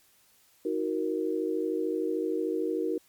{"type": "chord", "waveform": "sine", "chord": "D# minor", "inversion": "none", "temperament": "equal with one note detuned", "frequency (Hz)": [316.7, 370, 466.2], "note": ["D#4", "F#4", "A#4"], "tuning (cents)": [31, 0, 0], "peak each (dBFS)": -31, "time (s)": [0.65, 2.98], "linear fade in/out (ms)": 5, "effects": ["white hiss -63 dBFS RMS until 3.08 s", "MP3 96 kbps"]}